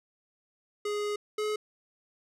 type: tone pair in turn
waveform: square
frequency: 415.3 / 425 Hz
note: G#4 / G#4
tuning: 0 / +40 cents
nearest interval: unison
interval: 40 cents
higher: second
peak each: -30 / -29 dBFS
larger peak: second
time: 0.85-1.16 / 1.38-1.56 s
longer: first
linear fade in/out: 5 ms
effects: low-pass 9000 Hz 12 dB/octave